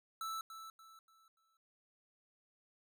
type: tone with echo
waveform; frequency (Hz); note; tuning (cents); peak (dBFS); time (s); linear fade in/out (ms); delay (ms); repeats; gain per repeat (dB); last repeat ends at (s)
square; 1318.5; E6; 0; -40; 0.21-0.41; 2; 290; 4; -9; 1.57
effects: none